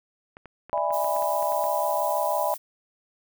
clicks, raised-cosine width 0.5 ms, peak -28 dBFS, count 11, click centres 0.369 / 0.457 / 0.696 / 0.777 / 0.906 / 1.045 / 1.164 / 1.223 / 1.426 / 1.522 / 1.64 s
sine chord, E dominant seventh, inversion third, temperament just, 593.3 / 659.3 / 824.1 / 988.9 Hz, D5 / E5 / G#5 / B5, +18 / 0 / -14 / +2 cents, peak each -28 dBFS, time 0.73-2.54 s, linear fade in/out 0 ms
violet noise, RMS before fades -36 dBFS, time 0.92-2.58 s, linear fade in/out 20 ms
effects none

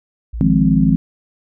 sine tone, 57.3 Hz, A#1, 29 cents flat, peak -22 dBFS, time 0.33-0.96 s, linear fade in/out 10 ms
sine chord, F minor seventh, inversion third, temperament equal, 155.56 / 174.61 / 207.7 / 261.6 Hz, Eb3 / F3 / Ab3 / C4, 0 / 0 / 0 / 0 cents, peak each -16 dBFS, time 0.41-0.96 s, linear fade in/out 0 ms
effects none

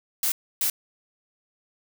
blue noise bursts at uneven times, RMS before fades -24 dBFS, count 2, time 0.23-0.32 / 0.61-0.7 s, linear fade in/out 2 ms, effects none

